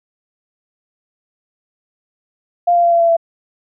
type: tone with pitch steps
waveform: sine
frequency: 698.5 / 692.5 / 686.5 / 680.6 / 674.7 / 668.9 Hz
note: F5 / F5 / F5 / F5 / E5 / E5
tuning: 0 / -15 / -30 / -45 / +40 / +25 cents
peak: -9 dBFS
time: 2.67-3.168 s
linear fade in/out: 10 ms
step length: 83 ms
effects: none